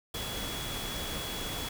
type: tone in noise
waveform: sine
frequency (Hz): 3366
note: G#7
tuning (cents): +23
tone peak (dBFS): -40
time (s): 0.14-1.69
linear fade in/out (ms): 5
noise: pink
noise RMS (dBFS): -37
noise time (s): 0.14-1.69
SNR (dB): -6
effects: none